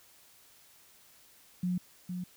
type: tone with echo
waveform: sine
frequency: 180.1 Hz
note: F#3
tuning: 46 cents flat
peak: -28 dBFS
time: 1.63-1.78 s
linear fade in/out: 5 ms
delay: 460 ms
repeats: 1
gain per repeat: -6 dB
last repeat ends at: 2.24 s
effects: white hiss -60 dBFS RMS until 2.36 s